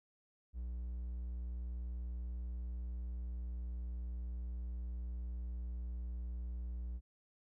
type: tone with pitch glide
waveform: triangle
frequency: 60.3 to 59.95 Hz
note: B1 to A#1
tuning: -41 to +49 cents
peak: -37 dBFS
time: 0.53-7.01 s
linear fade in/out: 50 ms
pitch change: -10 cents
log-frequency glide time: 1.69-4.12 s
effects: none